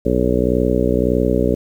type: harmonic tone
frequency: 61.74 Hz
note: B1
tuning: in tune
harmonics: 1 / 2 / 3 / 4 / 5 / 6 / 7 / 8 / 9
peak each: -22 / -25 / -22 / -21 / -22 / -25 / -20 / -25 / -23 dBFS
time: 0.05-1.55 s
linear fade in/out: 10 ms
effects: 8-bit